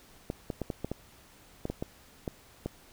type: clicks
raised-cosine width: 2 ms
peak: -19 dBFS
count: 11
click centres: 0.301 / 0.502 / 0.617 / 0.702 / 0.846 / 0.916 / 1.654 / 1.7 / 1.825 / 2.278 / 2.66 s
effects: pink hiss -57 dBFS RMS until 2.92 s